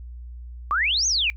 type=exponential two-way sweep; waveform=sine; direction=up then down; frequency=1113 to 6645 to 2301 Hz; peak=-19 dBFS; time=0.71-1.3 s; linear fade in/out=0 ms; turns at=1.07 s; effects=noise-tail reverb RT60 0.1 s tail -23 dB re dry + added 60 Hz sine -35 dBFS peak until 1.36 s